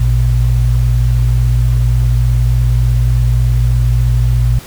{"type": "tone pair together", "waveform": "sine", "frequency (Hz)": [56.57, 120], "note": ["A1", "B2"], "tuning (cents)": [49, -49], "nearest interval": "octave + minor second", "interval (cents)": 1302, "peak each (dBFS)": -11, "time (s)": [0, 4.59], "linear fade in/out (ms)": 5, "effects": ["pink hiss -34 dBFS RMS until 4.66 s"]}